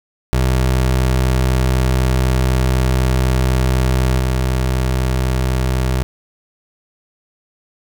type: tone with level steps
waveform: 25% pulse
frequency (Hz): 64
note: C2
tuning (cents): -38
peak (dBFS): -9 / -11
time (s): 0.33-6.03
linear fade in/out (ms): 0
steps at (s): 4.18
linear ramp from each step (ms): 20
effects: none